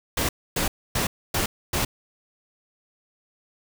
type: noise bursts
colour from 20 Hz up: pink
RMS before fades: -24 dBFS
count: 5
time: 0.17-1.85 s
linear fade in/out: 5 ms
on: 120 ms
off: 270 ms
effects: none